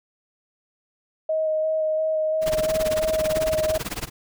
sine tone with vibrato, 628 Hz, D#5, 16 cents sharp, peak -20 dBFS, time 1.29-3.78 s, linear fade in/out 5 ms, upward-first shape square, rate 2.9 Hz, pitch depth 10 cents each way
pink noise with tremolo, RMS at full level -27 dBFS, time 2.41-4.1 s, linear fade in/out 50 ms, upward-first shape sine, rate 18 Hz, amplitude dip 95%
effects none

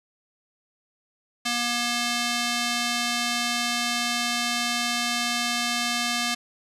square tone with band-pass filter, 239.2 Hz, A#3, 45 cents sharp, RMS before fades -26 dBFS, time 1.45-6.35 s, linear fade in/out 10 ms, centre 4400 Hz, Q 0.71, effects resampled to 32000 Hz

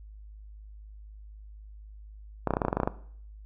clicks, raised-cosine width 1 ms, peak -11 dBFS, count 12, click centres 2.473 / 2.507 / 2.537 / 2.569 / 2.618 / 2.65 / 2.683 / 2.729 / 2.77 / 2.801 / 2.833 / 2.875 s, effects noise-tail reverb RT60 0.6 s tail -17 dB re dry + added 52 Hz sine -44 dBFS peak until 3.45 s

